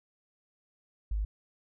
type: tone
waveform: sine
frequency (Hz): 51.91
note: G#1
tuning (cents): 0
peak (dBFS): -28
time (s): 1.11-1.25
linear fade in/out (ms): 5
effects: none